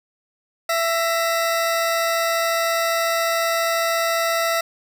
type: tone pair together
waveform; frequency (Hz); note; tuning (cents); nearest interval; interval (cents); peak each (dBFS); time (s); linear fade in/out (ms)
20% pulse; 667 / 1886.6; E5 / A#6; +20 / +20; octave + tritone; 1800; -14 / -24; 0.69-4.61; 5
effects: none